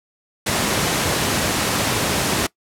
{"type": "high-pass noise", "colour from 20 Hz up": "pink", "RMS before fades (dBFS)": -20, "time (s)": [0.46, 2.47], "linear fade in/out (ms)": 10, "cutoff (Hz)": 100, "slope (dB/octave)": 12, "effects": ["noise-tail reverb RT60 0.1 s tail -21 dB re dry", "low-pass 12000 Hz 12 dB/octave"]}